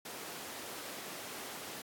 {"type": "high-pass noise", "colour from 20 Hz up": "pink", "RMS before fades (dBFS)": -45, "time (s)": [0.05, 1.82], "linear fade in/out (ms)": 5, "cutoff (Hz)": 280, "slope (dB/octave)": 12, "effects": ["AAC 64 kbps"]}